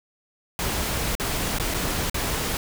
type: noise with dropouts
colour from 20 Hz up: pink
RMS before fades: -26 dBFS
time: 0.59-2.57 s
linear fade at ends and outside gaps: 1 ms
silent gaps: 1.152-1.198 / 1.585-1.598 / 1.74-1.744 / 2.098-2.144 s
effects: none